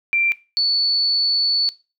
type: tone pair in turn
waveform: sine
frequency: 2360 / 4455 Hz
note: D7 / C#8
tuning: +8 / +8 cents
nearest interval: major seventh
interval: 1100 cents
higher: second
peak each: -15 dBFS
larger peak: neither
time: 0.13-0.32 / 0.57-1.69 s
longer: second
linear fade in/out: 0 ms
effects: noise-tail reverb RT60 0.3 s tail -19 dB re dry